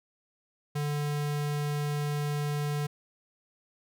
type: tone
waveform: square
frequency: 146.83 Hz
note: D3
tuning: in tune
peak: -29 dBFS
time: 0.75-2.87 s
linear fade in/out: 10 ms
effects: none